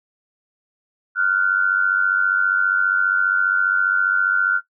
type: tone pair together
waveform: sine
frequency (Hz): 1400 / 1494.9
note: F6 / F#6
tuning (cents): +4 / +17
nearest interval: minor second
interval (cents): 113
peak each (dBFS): -18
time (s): 1.15-4.61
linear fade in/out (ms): 50
effects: noise-tail reverb RT60 0.1 s tail -17 dB re dry